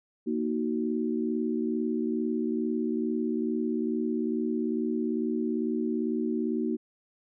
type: chord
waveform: sine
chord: D# minor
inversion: second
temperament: just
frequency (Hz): 233.3 / 311.1 / 373.4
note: A#3 / D#4 / F#4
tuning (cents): +2 / 0 / +16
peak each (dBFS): -29 / -31 / -32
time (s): 0.26-6.77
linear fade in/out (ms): 20
effects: none